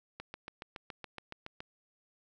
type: click train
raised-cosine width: 0.3 ms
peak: -26 dBFS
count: 11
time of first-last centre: 0.2-1.604 s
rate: 7.12 Hz
effects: none